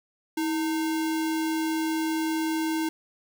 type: tone with sample-and-hold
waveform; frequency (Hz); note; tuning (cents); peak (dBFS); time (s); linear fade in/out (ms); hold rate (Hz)
sine; 320.2; D#4; +50; -24; 0.37-2.89; 5; 1225
effects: none